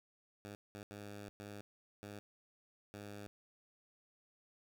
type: tone bursts at uneven times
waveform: 10% pulse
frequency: 102.5 Hz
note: G#2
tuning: 22 cents flat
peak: -39 dBFS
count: 6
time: 0.45-0.55 / 0.75-0.83 / 0.91-1.29 / 1.4-1.61 / 2.03-2.19 / 2.94-3.27 s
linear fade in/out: 0 ms
effects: none